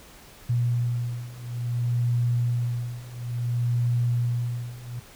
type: beating tone pair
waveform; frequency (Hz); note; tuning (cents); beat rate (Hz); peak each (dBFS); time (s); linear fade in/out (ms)
sine; 120 / 120.58; B2 / B2; -49 / -41; 0.58; -27 / -25; 0.49-5; 10
effects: pink hiss -49 dBFS RMS until 5.15 s